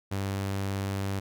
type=tone; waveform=sawtooth; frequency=98 Hz; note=G2; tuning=in tune; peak=-25 dBFS; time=0.11-1.2 s; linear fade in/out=10 ms; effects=none